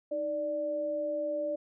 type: tone pair together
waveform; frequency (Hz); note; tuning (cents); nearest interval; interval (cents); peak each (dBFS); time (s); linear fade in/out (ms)
sine; 311.1 / 587.3; D#4 / D5; 0 / 0; major seventh; 1100; -39 / -30; 0.11-1.56; 10
effects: none